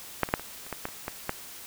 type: clicks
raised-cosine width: 0.5 ms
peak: -7 / -20 / -6 / -24 / -29 / -17 / -15 / -29 / -16 / -12 dBFS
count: 10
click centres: 0.233 / 0.289 / 0.339 / 0.396 / 0.666 / 0.727 / 0.854 / 0.887 / 1.081 / 1.294 s
effects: white hiss -44 dBFS RMS until 1.66 s